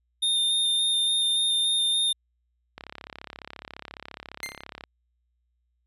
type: tone with vibrato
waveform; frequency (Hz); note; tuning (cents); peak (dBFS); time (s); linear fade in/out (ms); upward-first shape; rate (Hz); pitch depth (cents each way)
square; 3639; A#7; -42; -22; 0.22-2.13; 10; square; 3.5; 9
type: click train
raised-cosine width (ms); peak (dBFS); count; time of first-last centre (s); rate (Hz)
0.3; -22; 72; 2.78-4.838; 34.5
type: tone with exponential decay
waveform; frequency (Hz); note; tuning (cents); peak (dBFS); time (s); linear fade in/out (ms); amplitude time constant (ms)
sawtooth; 2093; C7; 0; -25; 4.43-4.64; 0; 44
effects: added 60 Hz sine -70 dBFS peak until 5.86 s + resampled to 32000 Hz